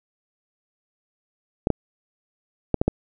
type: clicks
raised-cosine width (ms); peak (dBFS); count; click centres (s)
2; -5; 5; 1.671 / 1.703 / 2.743 / 2.815 / 2.88
effects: none